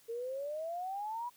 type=exponential sweep; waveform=sine; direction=up; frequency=452.2 to 987.8 Hz; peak=-36 dBFS; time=0.08-1.3 s; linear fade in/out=20 ms; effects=white hiss -64 dBFS RMS until 1.36 s